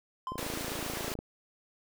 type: tone with exponential decay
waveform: triangle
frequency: 1035 Hz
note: C6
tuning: 19 cents flat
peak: -29 dBFS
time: 0.27-0.55 s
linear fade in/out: 1 ms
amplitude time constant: 59 ms
type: click train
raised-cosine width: 2 ms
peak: -25 dBFS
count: 25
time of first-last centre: 0.32-1.19 s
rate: 27.6 Hz
type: high-pass noise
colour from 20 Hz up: pink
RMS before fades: -38 dBFS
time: 0.38-1.14 s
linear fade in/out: 0 ms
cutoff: 250 Hz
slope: 96 dB/octave
effects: none